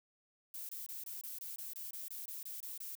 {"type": "noise bursts", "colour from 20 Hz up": "violet", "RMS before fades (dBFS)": -45, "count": 14, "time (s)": [0.54, 2.952], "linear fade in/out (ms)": 2, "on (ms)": 150, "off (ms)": 24, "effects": []}